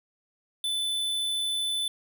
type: tone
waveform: square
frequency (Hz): 3507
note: A7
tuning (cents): -6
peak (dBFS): -27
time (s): 0.64-1.88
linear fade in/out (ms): 2
effects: none